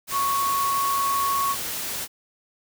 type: tone in noise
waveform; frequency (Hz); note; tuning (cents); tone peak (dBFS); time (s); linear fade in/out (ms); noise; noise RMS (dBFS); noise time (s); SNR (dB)
sine; 1108; C#6; -1; -21; 0.11-1.56; 50; white; -30; 0.07-2.08; +6
effects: none